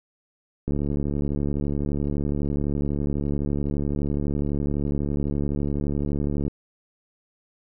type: click train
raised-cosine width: 3 ms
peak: -14 dBFS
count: 418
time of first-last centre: 0.68-6.48 s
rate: 71.9 Hz
effects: none